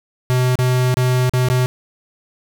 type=tone with dropouts; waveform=square; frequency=126.6 Hz; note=B2; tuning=43 cents sharp; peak=-14 dBFS; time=0.3-1.66 s; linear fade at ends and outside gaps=0 ms; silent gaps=0.555-0.589 / 0.942-0.97 / 1.295-1.336 / 1.486-1.5 s; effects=none